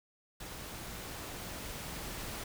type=noise with level ramp; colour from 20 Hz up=pink; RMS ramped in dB=-45 to -41 dBFS; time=0.4-2.44 s; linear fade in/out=5 ms; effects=none